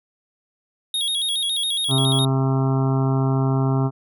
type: tone with vibrato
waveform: square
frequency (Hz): 3520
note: A7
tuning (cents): 0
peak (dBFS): -21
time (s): 0.94-2.25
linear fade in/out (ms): 2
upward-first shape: square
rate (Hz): 7.2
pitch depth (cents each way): 96
type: harmonic tone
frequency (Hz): 133.5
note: C3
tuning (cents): +35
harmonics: 1 / 2 / 3 / 5 / 6 / 7 / 8 / 9 / 10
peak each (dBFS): -18 / -24 / -28 / -32 / -34 / -35 / -36 / -37 / -38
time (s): 1.88-3.91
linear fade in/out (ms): 50
effects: none